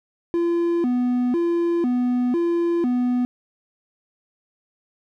triangle tone with vibrato, 290.6 Hz, D4, 18 cents flat, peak -16 dBFS, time 0.34-3.25 s, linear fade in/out 0 ms, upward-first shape square, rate 1 Hz, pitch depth 280 cents each way, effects none

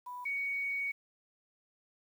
sine tone pair in turn, 987.8 / 2237 Hz, B5 / C#7, 0 / +15 cents, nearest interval octave + major second, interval 1415 cents, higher second, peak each -40 / -32 dBFS, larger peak second, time 0.06-0.25 / 0.25-0.92 s, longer second, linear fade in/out 10 ms, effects 10-bit

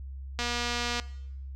click train, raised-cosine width 0.2 ms, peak -14 dBFS, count 147, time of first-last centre 0.39-0.998 s, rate 240 Hz, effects noise-tail reverb RT60 0.8 s tail -19 dB re dry + added 67 Hz sine -37 dBFS peak until 1.55 s

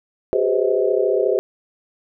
sine tone cluster, 377.5 / 411.7 / 505 / 536 / 637 Hz, F#4 / G#4 / B4 / C5 / D#5, +35 / -15 / +39 / +42 / +41 cents, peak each -21 / -20 / -21 / -26 / -24 dBFS, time 0.33-1.39 s, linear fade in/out 0 ms, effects none

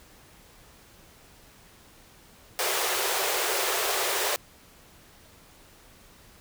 pink high-pass noise, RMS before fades -27 dBFS, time 2.59-4.36 s, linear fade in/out 0 ms, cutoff 360 Hz, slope 96 dB/octave, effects pink hiss -54 dBFS RMS until 6.4 s

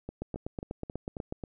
two click trains, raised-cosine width 2 ms, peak -24 / -21 dBFS, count 6 / 10, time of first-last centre 0.09-1.438 / 0.22-1.324 s, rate 3.71 / 8.15 Hz, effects none

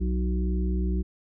harmonic tone, 61.74 Hz, B1, in tune, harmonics 1 / 3 / 5 / 6, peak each -24 / -30 / -37 / -37 dBFS, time 0-1.03 s, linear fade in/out 20 ms, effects none

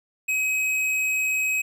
sine tone with hard clipping, 2539 Hz, D#7, 34 cents sharp, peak -23 dBFS, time 0.28-1.62 s, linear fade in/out 10 ms, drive 10 dB, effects none

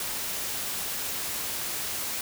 white noise, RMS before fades -32 dBFS, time 0-2.21 s, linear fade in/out 2 ms, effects none

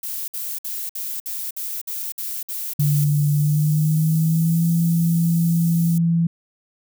violet noise bursts, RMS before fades -28 dBFS, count 10, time 0.03-3.043 s, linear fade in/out 5 ms, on 250 ms, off 57 ms
sine tone with pitch glide, 146.83 to 167.69 Hz, D3 to E3, 0 to +30 cents, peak -15 dBFS, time 2.79-6.27 s, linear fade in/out 5 ms, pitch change +230 cents, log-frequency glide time 3.31-4.65 s
white high-pass noise, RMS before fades -34 dBFS, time 2.96-5.98 s, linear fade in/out 2 ms, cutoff 8200 Hz, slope 12 dB/octave
effects none

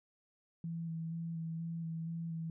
sine tone with vibrato, 164.81 Hz, E3, in tune, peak -37 dBFS, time 0.64-2.5 s, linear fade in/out 2 ms, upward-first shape square, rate 2.1 Hz, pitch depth 16 cents each way, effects none

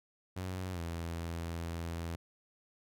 sawtooth tone with pitch glide, 92.5 to 83.85 Hz, F#2 to E2, 0 to +30 cents, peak -33 dBFS, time 0.36-2.16 s, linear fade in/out 10 ms, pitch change -170 cents, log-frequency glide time 0.72-0.8 s, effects none

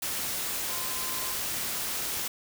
sine tone in noise, 1037 Hz, C6, 16 cents flat, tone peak -42 dBFS, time 0.69-1.34 s, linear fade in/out 5 ms, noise white, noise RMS -32 dBFS, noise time 0.02-2.28 s, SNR -13 dB, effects none

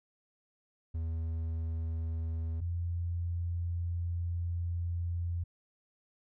triangle / sine tone pair in turn, 81.4 / 86.24 Hz, E2 / F2, -21 / -21 cents, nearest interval minor second, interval 100 cents, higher second, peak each -30 / -31 dBFS, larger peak first, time 0.94-2.61 / 2.61-5.44 s, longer second, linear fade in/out 10 ms, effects none

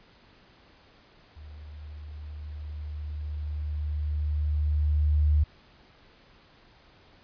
sine tone with level ramp, 75 Hz, D2, 37 cents sharp, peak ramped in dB -42 to -18 dBFS, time 1.36-5.44 s, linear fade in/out 10 ms, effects pink hiss -57 dBFS RMS until 7.23 s + resampled to 11025 Hz

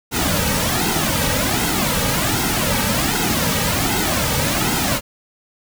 pink noise with flanger, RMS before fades -19 dBFS, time 0.11-5.01 s, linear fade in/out 50 ms, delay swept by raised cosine 1.7 to 2.9 ms, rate 1.3 Hz, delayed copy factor -0.7, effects none

